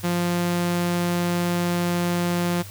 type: tone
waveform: sawtooth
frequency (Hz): 174.61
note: F3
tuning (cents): 0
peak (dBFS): -17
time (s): 0.03-2.63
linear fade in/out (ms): 20
effects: added 99 Hz sine -38 dBFS peak until 2.7 s + white hiss -43 dBFS RMS until 2.7 s